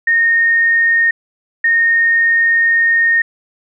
sine tone pair in turn, 1844 / 1844 Hz, A#6 / A#6, -19 / -19 cents, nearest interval unison, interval 0 cents, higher neither, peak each -9 dBFS, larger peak neither, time 0.07-1.11 / 1.64-3.22 s, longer second, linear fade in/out 5 ms, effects none

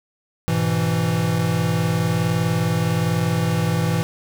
square chord, E major, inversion first, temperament equal, 103.83 / 123.47 / 164.81 Hz, G#2 / B2 / E3, 0 / 0 / 0 cents, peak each -25 / -25 / -21 dBFS, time 0.48-4.03 s, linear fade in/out 0 ms, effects none

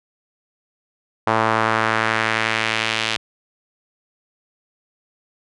sawtooth tone with band-pass filter sweep, 111.3 Hz, A2, 20 cents sharp, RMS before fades -20 dBFS, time 1.27-3.17 s, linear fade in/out 5 ms, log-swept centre 1000 to 3200 Hz, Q 1.5, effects resampled to 24000 Hz

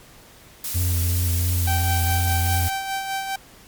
blue noise, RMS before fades -28 dBFS, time 0.64-2.7 s, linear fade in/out 2 ms
triangle tone with vibrato, 87.31 Hz, F2, in tune, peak -17 dBFS, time 0.74-2.69 s, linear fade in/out 20 ms, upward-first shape triangle, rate 2.9 Hz, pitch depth 30 cents each way
sawtooth tone with tremolo, 777 Hz, G5, 16 cents flat, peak -19 dBFS, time 1.67-3.36 s, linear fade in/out 5 ms, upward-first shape sine, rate 4.9 Hz, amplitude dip 45%
effects pink hiss -48 dBFS RMS until 3.67 s + MP3 96 kbps

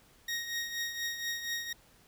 20% pulse tone with tremolo, 1872 Hz, A#6, 7 cents sharp, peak -26 dBFS, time 0.28-1.73 s, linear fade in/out 5 ms, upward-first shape triangle, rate 4.2 Hz, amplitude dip 65%, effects pink hiss -62 dBFS RMS until 2.07 s

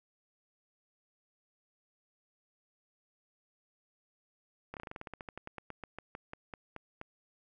slowing click train, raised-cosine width 0.5 ms, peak -27 dBFS, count 23, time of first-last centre 4.74-7.014 s, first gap 28 ms, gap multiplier 1.11, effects none

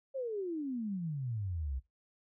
sine exponential sweep, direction down, 554 to 61.74 Hz, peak -34 dBFS, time 0.14-1.8 s, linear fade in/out 20 ms, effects noise-tail reverb RT60 0.2 s tail -19 dB re dry

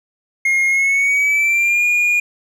triangle tone with pitch glide, 2143 to 2433 Hz, C7 to D#7, +41 to -39 cents, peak -11 dBFS, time 0.45-2.2 s, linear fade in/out 5 ms, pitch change +220 cents, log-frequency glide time 0.67-1.85 s, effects none

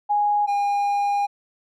sine / triangle tone pair in turn, 827 / 810.9 Hz, G#5 / G#5, -8 / -42 cents, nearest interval unison, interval 34 cents, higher first, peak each -17 dBFS, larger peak neither, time 0.09-0.47 / 0.47-1.27 s, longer second, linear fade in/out 20 ms, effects none

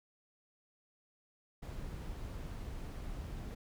brown noise, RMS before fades -43 dBFS, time 1.62-3.55 s, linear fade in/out 10 ms, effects none

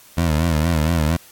20% pulse tone with vibrato, 80.4 Hz, E2, 43 cents flat, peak -11 dBFS, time 0.17-1.17 s, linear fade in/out 10 ms, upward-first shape sine, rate 4.3 Hz, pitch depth 110 cents each way, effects white hiss -47 dBFS RMS until 1.31 s + AAC 64 kbps

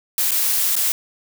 blue noise with dropouts, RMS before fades -19 dBFS, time 0.18-0.92 s, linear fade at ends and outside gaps 1 ms, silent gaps 0.309-0.317 / 0.755-0.764 s, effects none

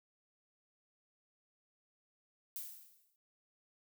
violet noise with exponential decay, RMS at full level -41 dBFS, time 2.56-3.16 s, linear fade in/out 1 ms, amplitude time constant 130 ms, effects none

